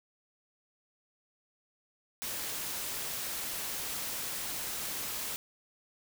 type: noise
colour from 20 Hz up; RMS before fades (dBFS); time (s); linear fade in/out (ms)
white; -37; 2.22-5.36; 0
effects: none